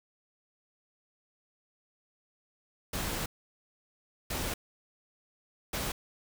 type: noise bursts at uneven times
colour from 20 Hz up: pink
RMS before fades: -34 dBFS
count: 3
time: 2.93-3.26 / 4.3-4.54 / 5.73-5.92 s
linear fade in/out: 5 ms
effects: none